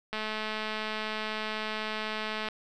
click train, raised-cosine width 0.3 ms, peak -18 dBFS, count 510, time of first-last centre 0.13-2.486 s, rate 216 Hz, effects none

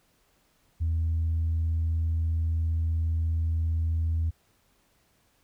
sine tone, 81.5 Hz, E2, 19 cents flat, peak -22 dBFS, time 0.8-4.31 s, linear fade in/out 20 ms, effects tanh soft clip ceiling -21 dBFS + pink hiss -67 dBFS RMS until 5.43 s

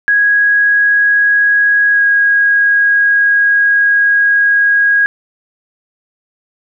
sine tone with pitch glide, 1656 to 1643.6 Hz, G#6 to G#6, -5 to -18 cents, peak -7 dBFS, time 0.08-5.06 s, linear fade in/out 0 ms, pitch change -13 cents, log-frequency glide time 1.92-2.01 s, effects none

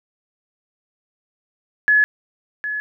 sine tone with echo, 1702 Hz, G#6, 42 cents sharp, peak -11 dBFS, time 1.88-2.04 s, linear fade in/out 0 ms, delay 760 ms, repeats 1, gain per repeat -11 dB, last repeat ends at 2.8 s, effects none

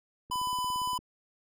click train, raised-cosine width 3 ms, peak -35 dBFS, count 13, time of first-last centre 0.3-0.99 s, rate 17.4 Hz
square tone, 1000 Hz, B5, 21 cents sharp, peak -30 dBFS, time 0.31-0.98 s, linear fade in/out 5 ms
effects none

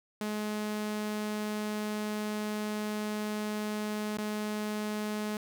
sawtooth tone with dropouts, 211.6 Hz, G#3, 33 cents sharp, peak -28 dBFS, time 0.21-5.37 s, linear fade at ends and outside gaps 2 ms, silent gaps 4.173-4.184 s, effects none

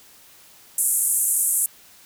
white band-pass noise, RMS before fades -21 dBFS, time 0.78-1.66 s, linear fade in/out 2 ms, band 7900 to 12000 Hz, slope 48 dB/octave, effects white hiss -50 dBFS RMS until 2.05 s

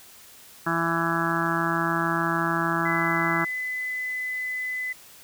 harmonic tone, 166.8 Hz, E3, 21 cents sharp, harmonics 1 / 2 / 4 / 5 / 6 / 7 / 8 / 9 / 10, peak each -30 / -29 / -34 / -34 / -32 / -31 / -29 / -33 / -30 dBFS, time 0.66-3.45 s, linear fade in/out 10 ms
sine tone, 2011 Hz, B6, 31 cents sharp, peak -27 dBFS, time 2.85-4.93 s, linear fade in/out 10 ms
effects white hiss -49 dBFS RMS until 5.23 s

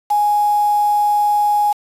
sine tone with quantisation, 830.6 Hz, G#5, in tune, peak -12 dBFS, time 0.1-1.73 s, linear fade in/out 10 ms, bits 5, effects resampled to 32000 Hz

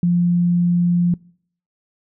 sine tone, 174.61 Hz, F3, in tune, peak -13 dBFS, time 0.03-1.14 s, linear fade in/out 2 ms, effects noise-tail reverb RT60 0.6 s tail -25 dB re dry

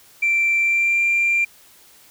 sine tone with pitch glide, 2349 to 2376 Hz, D7 to D7, 0 to +20 cents, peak -14 dBFS, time 0.22-1.45 s, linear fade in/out 10 ms, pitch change +20 cents, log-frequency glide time 0.61-1.02 s, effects tanh soft clip ceiling -12 dBFS + white hiss -50 dBFS RMS until 2.1 s

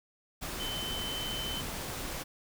sine tone in noise, 3060 Hz, G7, 42 cents flat, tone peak -36 dBFS, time 0.59-1.62 s, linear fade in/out 20 ms, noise pink, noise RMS -38 dBFS, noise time 0.41-2.24 s, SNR -1 dB, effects none

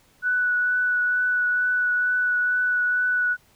sine tone with vibrato, 1480 Hz, F#6, in tune, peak -19 dBFS, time 0.22-3.37 s, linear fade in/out 50 ms, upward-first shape triangle, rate 2.2 Hz, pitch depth 14 cents each way, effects pink hiss -59 dBFS RMS until 3.55 s

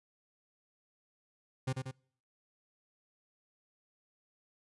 40% pulse tone with echo, 130.81 Hz, C3, in tune, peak -30 dBFS, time 1.67-1.73 s, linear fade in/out 10 ms, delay 92 ms, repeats 2, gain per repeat -4 dB, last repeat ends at 1.914 s, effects noise-tail reverb RT60 0.6 s tail -26 dB re dry + resampled to 24000 Hz

